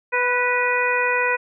harmonic tone with a mistuned harmonic, 493.9 Hz, B4, in tune, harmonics 1 / 2 / 3 / 4 / 5, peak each -24 / -24 / -24 / -24 / -24 dBFS, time 0.12-1.37 s, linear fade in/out 20 ms, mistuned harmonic 4, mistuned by -23 cents, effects none

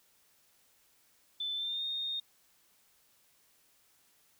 sine tone with pitch glide, 3520 to 3682 Hz, A7 to A#7, 0 to -22 cents, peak -33 dBFS, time 1.4-2.2 s, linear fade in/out 5 ms, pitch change +78 cents, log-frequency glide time 1.55-1.84 s, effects white hiss -68 dBFS RMS until 4.39 s

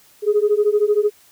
sine beating tone pair, 410.9 / 423.9 Hz, G#4 / G#4, -18 / +35 cents, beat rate 13 Hz, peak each -16 dBFS, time 0.22-1.11 s, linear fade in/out 50 ms, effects tanh soft clip ceiling -7 dBFS + white hiss -52 dBFS RMS until 1.31 s

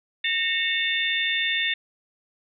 sine tone cluster, 1836 / 2199 / 2675 / 2833 / 3569 Hz, A#6 / C#7 / E7 / F7 / A7, -27 / -14 / +25 / +24 / +24 cents, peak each -26 / -29 / -32 / -33 / -26 dBFS, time 0.24-1.74 s, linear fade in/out 5 ms, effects none

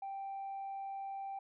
sine tone, 784 Hz, G5, in tune, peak -38 dBFS, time 0.02-1.39 s, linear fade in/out 5 ms, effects tanh soft clip ceiling -37 dBFS

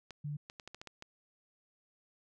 clicks, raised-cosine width 0.2 ms, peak -29 dBFS, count 8, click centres 0.107 / 0.499 / 0.598 / 0.676 / 0.746 / 0.815 / 0.873 / 1.024 s
sine tone, 147.1 Hz, D3, 3 cents sharp, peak -36 dBFS, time 0.24-0.37 s, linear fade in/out 10 ms
effects none

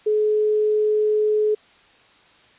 sine tone, 425.9 Hz, G#4, 44 cents sharp, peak -16 dBFS, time 0.06-1.55 s, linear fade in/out 10 ms, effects white hiss -53 dBFS RMS until 2.58 s + resampled to 8000 Hz

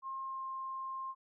sine tone with pitch glide, 1067 to 1059.6 Hz, C6 to C6, +34 to +22 cents, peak -38 dBFS, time 0.02-1.15 s, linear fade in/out 50 ms, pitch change -12 cents, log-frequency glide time 0.22-0.44 s, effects none

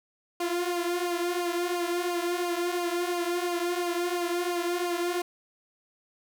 sawtooth tone with flanger, 350 Hz, F4, 4 cents sharp, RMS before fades -29 dBFS, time 0.4-5.22 s, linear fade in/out 5 ms, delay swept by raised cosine 0.52 to 4.72 ms, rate 2.9 Hz, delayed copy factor -0.7, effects none

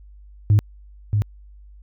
sine tone with echo, 103.83 Hz, G#2, in tune, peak -9 dBFS, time 0.5-0.59 s, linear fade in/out 0 ms, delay 630 ms, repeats 1, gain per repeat -6 dB, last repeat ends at 1.22 s, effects tanh soft clip ceiling -9 dBFS + added 50 Hz sine -42 dBFS peak until 1.82 s

